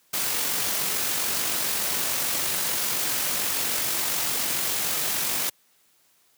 white noise with amplitude modulation, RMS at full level -25 dBFS, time 0.13-5.5 s, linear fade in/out 10 ms, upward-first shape sine, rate 46.9 Hz, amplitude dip 25%, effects white hiss -63 dBFS RMS until 6.37 s + high-pass 100 Hz 12 dB/octave

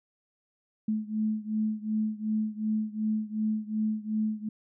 sine beating tone pair, 215 / 217.7 Hz, A3 / A3, -40 / -18 cents, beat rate 2.7 Hz, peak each -29 / -31 dBFS, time 0.88-4.49 s, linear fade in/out 5 ms, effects none

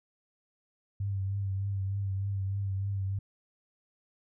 sine tone with vibrato, 98 Hz, G2, in tune, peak -29 dBFS, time 1-3.19 s, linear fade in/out 5 ms, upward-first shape triangle, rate 3.3 Hz, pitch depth 42 cents each way, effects none

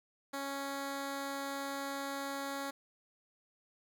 10% pulse tone, 277 Hz, C#4, 1 cent flat, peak -29 dBFS, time 0.33-2.71 s, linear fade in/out 10 ms, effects none

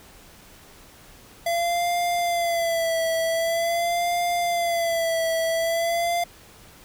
square tone with vibrato, 677 Hz, E5, 46 cents sharp, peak -22 dBFS, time 1.46-6.24 s, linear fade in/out 5 ms, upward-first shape sine, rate 0.45 Hz, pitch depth 57 cents each way, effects pink hiss -49 dBFS RMS until 6.84 s

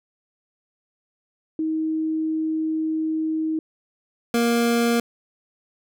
sine / 25% pulse tone pair in turn, 316.3 / 234.9 Hz, D#4 / A#3, +29 / +13 cents, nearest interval perfect fourth, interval 516 cents, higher first, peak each -21 / -14 dBFS, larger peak second, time 1.59-3.59 / 4.34-5 s, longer first, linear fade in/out 2 ms, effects none

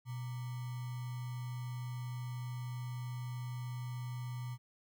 sine tone with sample-and-hold, 123.47 Hz, B2, in tune, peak -38 dBFS, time 0.05-4.58 s, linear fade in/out 50 ms, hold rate 1050 Hz, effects none

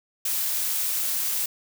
blue noise, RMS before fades -26 dBFS, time 0.25-1.46 s, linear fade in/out 5 ms, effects none

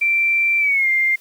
sine tone with pitch glide, 2349 to 2105 Hz, D7 to C7, 0 to +10 cents, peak -14 dBFS, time 0.01-1.16 s, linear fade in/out 10 ms, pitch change -190 cents, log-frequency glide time 0.59-0.88 s, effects white hiss -50 dBFS RMS until 1.2 s + high-pass 200 Hz 12 dB/octave

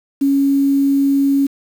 sine tone with quantisation, 277.2 Hz, C#4, in tune, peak -11 dBFS, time 0.21-1.47 s, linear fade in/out 10 ms, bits 6, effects none

